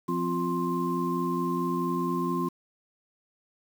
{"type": "tone cluster", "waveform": "sine", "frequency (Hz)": [174.6, 259.1, 349, 1052], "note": ["F3", "C4", "F4", "C6"], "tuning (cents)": [0, -17, -1, 9], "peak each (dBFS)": -31, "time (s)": [0.08, 2.49], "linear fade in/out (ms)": 10, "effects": ["8-bit"]}